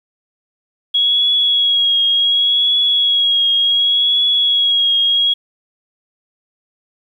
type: tone with vibrato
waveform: sine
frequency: 3322 Hz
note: G#7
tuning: in tune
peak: -11 dBFS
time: 0.94-5.34 s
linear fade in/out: 10 ms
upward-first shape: triangle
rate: 0.68 Hz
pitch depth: 33 cents each way
effects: 8-bit